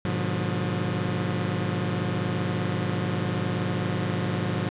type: chord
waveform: sawtooth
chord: G# diminished seventh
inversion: none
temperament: just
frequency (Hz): 103.83 / 124.59 / 149.51 / 179.41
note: G#2 / B2 / D3 / F3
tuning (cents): 0 / +16 / +31 / +47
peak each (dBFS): -26 / -28 / -28 / -25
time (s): 0.05-4.69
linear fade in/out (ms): 0
effects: resampled to 8000 Hz + 9-bit